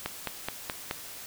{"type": "click train", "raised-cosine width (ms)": 0.3, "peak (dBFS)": -14, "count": 5, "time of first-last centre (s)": [0.06, 0.911], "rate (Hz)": 4.7, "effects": ["white hiss -43 dBFS RMS until 1.26 s"]}